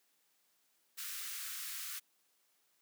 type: high-pass noise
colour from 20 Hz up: white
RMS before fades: -43 dBFS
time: 0.97-2 s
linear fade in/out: 20 ms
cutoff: 1200 Hz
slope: 48 dB/octave
effects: white hiss -75 dBFS RMS until 2.81 s + high-pass 200 Hz 12 dB/octave